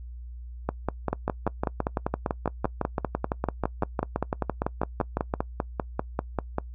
two click trains, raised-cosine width 1 ms, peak -11 / -11 dBFS, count 26 / 31, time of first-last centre 1.13-5.339 / 0.69-6.584 s, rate 5.94 / 5.09 Hz, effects noise-tail reverb RT60 0.1 s tail -23 dB re dry + added 60 Hz sine -37 dBFS peak until 6.74 s

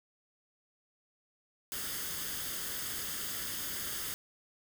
white noise with comb filter, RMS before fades -38 dBFS, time 1.72-4.14 s, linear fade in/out 0 ms, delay 0.61 ms, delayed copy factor +0.55, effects none

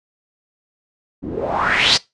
white noise with low-pass filter sweep, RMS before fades -18 dBFS, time 1.22-1.98 s, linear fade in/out 20 ms, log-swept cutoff 220 to 5100 Hz, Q 4, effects noise-tail reverb RT60 0.2 s tail -21 dB re dry + resampled to 22050 Hz

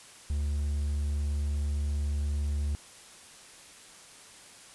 triangle tone, 72.8 Hz, D2, 15 cents flat, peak -25 dBFS, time 0.3-2.75 s, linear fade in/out 0 ms, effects white hiss -51 dBFS RMS until 4.74 s + resampled to 24000 Hz

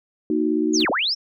sine chord, D# minor, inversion second, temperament equal, 233.1 / 311.1 / 370 Hz, A#3 / D#4 / F#4, 0 / 0 / 0 cents, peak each -25 / -20 / -24 dBFS, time 0.3-0.85 s, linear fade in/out 2 ms
sine linear two-way sweep, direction down then up, 7000 to 207.7 to 5650 Hz, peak -19 dBFS, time 0.73-1.15 s, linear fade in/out 20 ms, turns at 0.9 s
pink noise with exponential decay, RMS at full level -36 dBFS, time 0.8-0.9 s, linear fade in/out 1 ms, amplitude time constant 20 ms
effects none

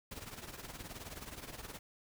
pink noise with tremolo, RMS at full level -44 dBFS, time 0.11-1.79 s, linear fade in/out 5 ms, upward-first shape triangle, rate 19 Hz, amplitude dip 80%, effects none

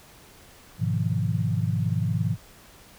sine chord, F half-diminished seventh, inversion first, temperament just, 104.77 / 125.72 / 157.15 / 174.61 Hz, Ab2 / Cb3 / Eb3 / F3, +16 / +31 / +18 / 0 cents, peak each -26 / -28 / -28 / -30 dBFS, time 0.78-2.37 s, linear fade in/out 50 ms, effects pink hiss -51 dBFS RMS until 2.98 s

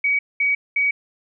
sine tone bursts, 2263 Hz, C#7, 35 cents sharp, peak -16 dBFS, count 3, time 0.04-0.91 s, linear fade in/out 5 ms, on 150 ms, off 210 ms, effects none

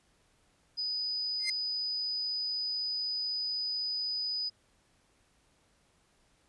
sine tone, 4978 Hz, D#8, in tune, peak -31 dBFS, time 0.77-4.5 s, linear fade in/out 20 ms
sawtooth tone with exponential growth, 2093 Hz, C7, in tune, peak -24 dBFS, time 1.39-1.5 s, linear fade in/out 5 ms, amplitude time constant 23 ms
effects pink hiss -69 dBFS RMS until 6.48 s + resampled to 24000 Hz

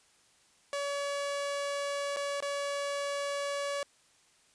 sawtooth tone with dropouts, 567 Hz, C#5, 39 cents sharp, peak -28 dBFS, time 0.73-3.83 s, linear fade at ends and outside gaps 1 ms, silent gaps 2.163-2.169 / 2.404-2.424 s, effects white hiss -65 dBFS RMS until 4.54 s + resampled to 22050 Hz

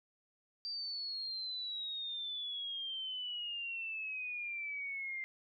sine exponential sweep, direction down, 4699 to 2093 Hz, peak -38 dBFS, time 0.65-5.24 s, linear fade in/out 0 ms, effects none

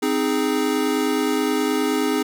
square chord, Ab major, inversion first, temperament equal, 261.6 / 311.1 / 415.3 Hz, C4 / Eb4 / Ab4, 0 / 0 / 0 cents, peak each -24 dBFS, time 0.02-2.23 s, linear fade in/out 10 ms, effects none

